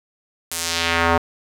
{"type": "tone with band-pass filter sweep", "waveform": "square", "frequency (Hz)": 84, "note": "E2", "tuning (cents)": 33, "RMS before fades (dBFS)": -20, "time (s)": [0.51, 1.18], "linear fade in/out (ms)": 5, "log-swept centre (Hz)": [11000, 880], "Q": 1.1, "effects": ["7-bit"]}